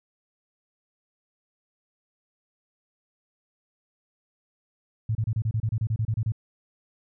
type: tone bursts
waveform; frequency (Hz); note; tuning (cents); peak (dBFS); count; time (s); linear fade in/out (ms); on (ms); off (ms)
sine; 110.2; A2; +3; -22; 14; 5.09-6.321; 5; 61; 29
effects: none